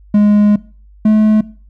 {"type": "tone pair in turn", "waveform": "triangle", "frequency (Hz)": [207.7, 215], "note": ["G#3", "A3"], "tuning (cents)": [0, -40], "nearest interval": "minor second", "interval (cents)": 60, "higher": "second", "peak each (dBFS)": -4, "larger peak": "neither", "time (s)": [[0.14, 0.56], [1.05, 1.41]], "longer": "first", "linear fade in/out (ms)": 5, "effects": ["noise-tail reverb RT60 0.4 s tail -20 dB re dry", "added 50 Hz sine -39 dBFS peak until 1.69 s"]}